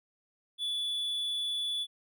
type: tone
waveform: triangle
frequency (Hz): 3445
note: A7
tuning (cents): -37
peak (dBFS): -29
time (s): 0.58-1.87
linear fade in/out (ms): 50
effects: none